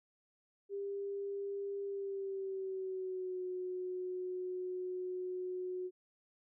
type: tone with pitch glide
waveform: sine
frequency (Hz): 399 to 365.9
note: G4 to F#4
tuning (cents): +31 to -19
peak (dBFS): -37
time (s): 0.69-5.91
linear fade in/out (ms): 50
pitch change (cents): -150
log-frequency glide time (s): 1.84-3.43
effects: none